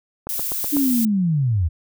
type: click train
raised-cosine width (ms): 1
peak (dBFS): -16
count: 5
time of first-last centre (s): 0.27-0.768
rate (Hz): 8.03
type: noise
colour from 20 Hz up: violet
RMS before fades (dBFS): -25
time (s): 0.29-1.05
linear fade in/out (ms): 0
type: linear sweep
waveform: sine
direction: down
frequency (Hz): 295.2 to 74.9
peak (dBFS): -16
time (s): 0.72-1.69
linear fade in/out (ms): 20
effects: none